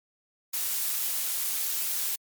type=noise; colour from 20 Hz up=blue; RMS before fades=-29 dBFS; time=0.53-2.16 s; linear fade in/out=10 ms; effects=MP3 96 kbps